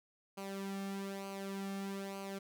sawtooth tone with flanger, 196 Hz, G3, in tune, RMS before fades -42 dBFS, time 0.37-2.39 s, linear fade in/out 10 ms, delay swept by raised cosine 0.55 to 2.05 ms, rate 1.1 Hz, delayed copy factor -0.65, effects none

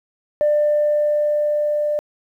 sine tone with level ramp, 595 Hz, D5, 22 cents sharp, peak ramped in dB -12 to -17 dBFS, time 0.41-1.99 s, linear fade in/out 0 ms, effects tanh soft clip ceiling -10 dBFS + 9-bit

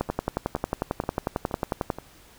two click trains, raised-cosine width 1 ms, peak -10 / -20 dBFS, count 22 / 5, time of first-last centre 0.01-1.902 / 0.09-1.986 s, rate 11.1 / 2.11 Hz, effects pink hiss -53 dBFS RMS until 2.38 s

